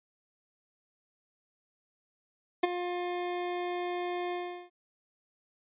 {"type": "tone with ADSR envelope", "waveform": "25% pulse", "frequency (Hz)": 354.7, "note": "F4", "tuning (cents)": 27, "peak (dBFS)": -16, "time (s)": [2.63, 4.7], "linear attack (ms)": 8, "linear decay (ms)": 20, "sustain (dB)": -12, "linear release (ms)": 380, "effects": ["resampled to 8000 Hz"]}